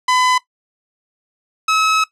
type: tone pair in turn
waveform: sawtooth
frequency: 1007 / 1287.9 Hz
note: B5 / E6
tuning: +33 / -41 cents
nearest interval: major third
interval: 426 cents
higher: second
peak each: -9 dBFS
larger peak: neither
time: 0.08-0.38 / 1.68-2.04 s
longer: second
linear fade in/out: 5 ms
effects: noise-tail reverb RT60 0.1 s tail -17 dB re dry + low-pass 7000 Hz 12 dB/octave